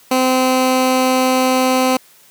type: tone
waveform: 15% pulse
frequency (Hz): 257.9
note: C4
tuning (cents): -25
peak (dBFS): -6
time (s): 0.11-1.97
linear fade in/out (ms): 5
effects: white hiss -48 dBFS RMS until 2.3 s + high-pass 100 Hz 12 dB/octave